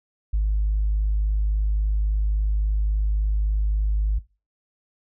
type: tone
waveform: sine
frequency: 51.8 Hz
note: G#1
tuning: 4 cents flat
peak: -17 dBFS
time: 0.33-4.19 s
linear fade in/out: 10 ms
effects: noise-tail reverb RT60 0.3 s tail -20 dB re dry + tanh soft clip ceiling -15 dBFS